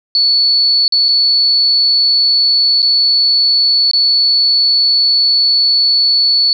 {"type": "tone with dropouts", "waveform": "sine", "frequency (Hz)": 4435, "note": "C#8", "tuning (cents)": 0, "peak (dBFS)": -8, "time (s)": [0.15, 6.53], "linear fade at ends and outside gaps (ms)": 1, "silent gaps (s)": [[0.88, 0.923], [1.084, 1.088], [2.82, 2.827], [3.913, 3.934]], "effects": []}